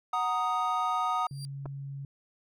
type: chord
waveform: triangle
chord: D# minor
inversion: first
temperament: equal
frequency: 740 / 932.3 / 1244.5 Hz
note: F#5 / A#5 / D#6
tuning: 0 / 0 / 0 cents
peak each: -30 / -31 / -27 dBFS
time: 0.13-1.27 s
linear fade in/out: 5 ms
type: tone with exponential growth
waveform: 30% pulse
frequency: 4736 Hz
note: D8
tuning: 14 cents sharp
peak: -36 dBFS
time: 1.2-1.45 s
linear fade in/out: 0 ms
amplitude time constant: 54 ms
type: tone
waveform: sine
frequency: 138.59 Hz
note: C#3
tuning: in tune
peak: -36 dBFS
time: 1.31-2.05 s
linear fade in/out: 2 ms
type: clicks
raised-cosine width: 1 ms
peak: -28 dBFS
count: 2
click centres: 1.657 / 1.66 s
effects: none